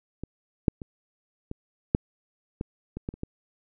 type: clicks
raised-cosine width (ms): 3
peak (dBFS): -21 / -6 / -24 / -21 / -6 / -17 / -21 / -17 / -29 / -19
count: 10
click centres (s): 0.236 / 0.682 / 0.818 / 1.514 / 1.949 / 2.611 / 2.97 / 3.089 / 3.14 / 3.234
effects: none